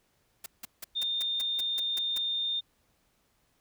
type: noise bursts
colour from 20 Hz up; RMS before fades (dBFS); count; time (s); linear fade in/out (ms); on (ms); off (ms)
white; -39; 10; 0.44-2.18; 5; 21; 170
type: tone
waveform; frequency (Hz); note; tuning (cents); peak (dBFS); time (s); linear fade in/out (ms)
sine; 3629; A#7; -47; -28; 0.95-2.61; 20
effects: pink hiss -71 dBFS RMS until 3.6 s